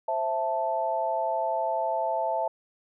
sine chord, A minor, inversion first, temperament just, 528 / 660 / 880 Hz, C5 / E5 / A5, +16 / +2 / 0 cents, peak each -33 / -28 / -28 dBFS, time 0.08-2.48 s, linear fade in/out 5 ms, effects none

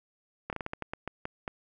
slowing click train, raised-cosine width 0.5 ms, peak -19 dBFS, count 11, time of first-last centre 0.5-1.478 s, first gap 28 ms, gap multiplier 1.26, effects none

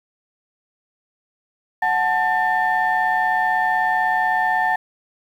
sine tone cluster, 738 / 874 / 1795 Hz, F#5 / A5 / A6, -5 / -12 / +34 cents, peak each -20 dBFS, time 1.82-4.76 s, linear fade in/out 5 ms, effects tanh soft clip ceiling -9 dBFS + 8-bit

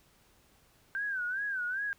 sine tone with vibrato, 1551 Hz, G6, 19 cents flat, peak -31 dBFS, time 0.95-1.93 s, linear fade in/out 0 ms, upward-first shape sine, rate 2.5 Hz, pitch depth 130 cents each way, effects pink hiss -65 dBFS RMS until 1.98 s

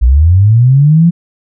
sine linear sweep, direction up, 55 to 174.61 Hz, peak -3 dBFS, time 0.01-1.11 s, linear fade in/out 20 ms, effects none

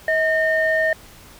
sine tone pair together, 637.4 / 1827 Hz, D#5 / A#6, +42 / -35 cents, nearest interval octave + tritone, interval 1823 cents, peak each -18 dBFS, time 0.08-0.93 s, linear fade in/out 2 ms, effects tanh soft clip ceiling -9 dBFS + pink hiss -45 dBFS RMS until 1.39 s

